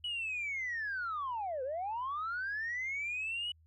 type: linear two-way sweep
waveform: sine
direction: down then up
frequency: 2960 to 497.8 to 2960 Hz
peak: -33 dBFS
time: 0.04-3.52 s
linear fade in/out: 5 ms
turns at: 1.63 s
effects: tanh soft clip ceiling -31 dBFS + added 80 Hz sine -61 dBFS peak until 3.66 s